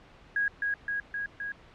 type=tone with echo; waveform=sine; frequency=1650 Hz; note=G#6; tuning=12 cents flat; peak=-24 dBFS; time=0.36-0.48 s; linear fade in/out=2 ms; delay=260 ms; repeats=4; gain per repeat=-2 dB; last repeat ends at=1.52 s; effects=pink hiss -54 dBFS RMS until 1.74 s + low-pass 3000 Hz 12 dB/octave